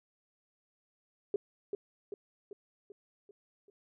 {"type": "tone with echo", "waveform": "sine", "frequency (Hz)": 404.5, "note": "G#4", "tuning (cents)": -46, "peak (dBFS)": -27, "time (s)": [1.34, 1.36], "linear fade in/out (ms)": 2, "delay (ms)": 390, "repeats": 6, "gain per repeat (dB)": -5, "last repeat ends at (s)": 3.7, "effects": []}